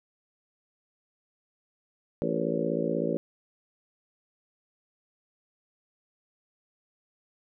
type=harmonic tone with a mistuned harmonic; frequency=56.2 Hz; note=A1; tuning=37 cents sharp; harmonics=3 / 4 / 5 / 6 / 7 / 8 / 9 / 10; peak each=-34 / -34 / -34 / -34 / -34 / -34 / -34 / -34 dBFS; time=2.22-3.17 s; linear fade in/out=0 ms; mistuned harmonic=8; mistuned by=+62 cents; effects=none